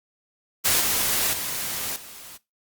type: noise with level steps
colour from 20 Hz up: white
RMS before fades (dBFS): -20 / -23 / -29 / -42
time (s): 0.64-2.38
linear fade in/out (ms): 20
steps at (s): 0.8 / 1.33 / 1.96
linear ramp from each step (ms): 2
effects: noise-tail reverb RT60 0.2 s tail -19 dB re dry + Opus 48 kbps